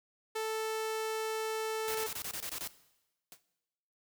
sawtooth tone, 440 Hz, A4, in tune, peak -29 dBFS, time 0.35-2.07 s, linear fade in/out 10 ms
white noise bursts, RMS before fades -39 dBFS, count 9, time 1.88-2.675 s, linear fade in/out 0 ms, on 67 ms, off 24 ms
white noise with exponential decay, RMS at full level -47 dBFS, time 3.32-3.42 s, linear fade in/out 1 ms, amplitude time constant 21 ms
effects noise-tail reverb RT60 1.0 s tail -17 dB re dry

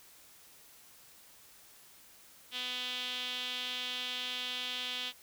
sawtooth tone with band-pass filter, 250.1 Hz, B3, 22 cents sharp, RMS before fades -38 dBFS, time 2.51-5.13 s, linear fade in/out 50 ms, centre 3300 Hz, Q 4.8, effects white hiss -58 dBFS RMS until 5.22 s

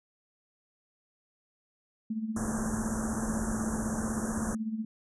sine tone with tremolo, 220 Hz, A3, in tune, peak -28 dBFS, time 2.1-4.85 s, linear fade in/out 5 ms, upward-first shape sine, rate 16 Hz, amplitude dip 65%
pink band-stop noise, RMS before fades -35 dBFS, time 2.36-4.55 s, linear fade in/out 5 ms, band 1700 to 5900 Hz, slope 96 dB/octave
effects resampled to 24000 Hz

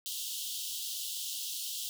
pink high-pass noise, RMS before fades -38 dBFS, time 0.06-1.89 s, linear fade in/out 0 ms, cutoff 2900 Hz, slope 96 dB/octave, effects none

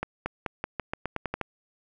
accelerating click train, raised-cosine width 0.5 ms, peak -14 dBFS, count 11, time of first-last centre 0.03-1.413 s, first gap 230 ms, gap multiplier 0.88, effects none

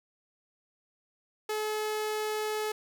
sawtooth tone, 428.3 Hz, A4, 47 cents flat, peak -26 dBFS, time 1.49-2.72 s, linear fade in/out 5 ms, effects none

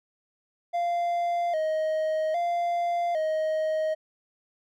triangle tone with vibrato, 659.3 Hz, E5, in tune, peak -22 dBFS, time 0.73-3.95 s, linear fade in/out 20 ms, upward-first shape square, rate 0.62 Hz, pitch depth 87 cents each way, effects none

